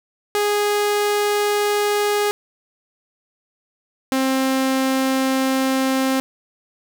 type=tone pair in turn; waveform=sawtooth; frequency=413.6 / 264.6 Hz; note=G#4 / C4; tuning=-7 / +20 cents; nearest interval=minor sixth; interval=773 cents; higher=first; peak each=-13 dBFS; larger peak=neither; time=0.35-2.31 / 4.12-6.2 s; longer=second; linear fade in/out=0 ms; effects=none